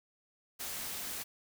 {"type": "noise", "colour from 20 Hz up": "white", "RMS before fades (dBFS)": -40, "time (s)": [0.59, 1.24], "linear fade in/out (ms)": 20, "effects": []}